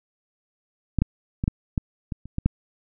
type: clicks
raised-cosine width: 5 ms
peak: -8 / -6 / -12 / -7 / -10 / -16 / -26 / -13 / -6 dBFS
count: 9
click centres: 0.987 / 1.02 / 1.439 / 1.479 / 1.778 / 2.122 / 2.256 / 2.384 / 2.46 s
effects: none